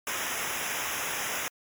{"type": "noise with comb filter", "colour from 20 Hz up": "pink", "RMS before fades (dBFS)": -32, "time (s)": [0.07, 1.48], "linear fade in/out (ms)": 0, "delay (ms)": 0.23, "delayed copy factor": -1, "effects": ["MP3 96 kbps"]}